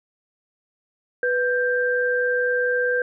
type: tone pair together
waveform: sine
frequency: 493.9 / 1578.9 Hz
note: B4 / G6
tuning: 0 / +12 cents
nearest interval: octave + minor sixth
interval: 2012 cents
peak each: -21 / -22 dBFS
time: 1.23-3.02 s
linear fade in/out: 2 ms
effects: none